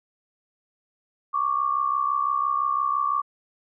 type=tone pair together; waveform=sine; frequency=1108.8 / 1174.7 Hz; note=C#6 / D6; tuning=0 / 0 cents; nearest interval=minor second; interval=100 cents; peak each=-24 dBFS; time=1.33-3.22 s; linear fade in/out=20 ms; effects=none